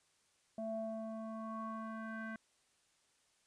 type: tone with low-pass filter sweep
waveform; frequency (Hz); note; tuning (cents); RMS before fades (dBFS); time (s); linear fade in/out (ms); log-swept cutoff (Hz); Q
square; 221.7; A3; +13; -43; 0.58-2.36; 2; 610 to 1700; 5.7
effects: white hiss -74 dBFS RMS until 3.46 s + resampled to 22050 Hz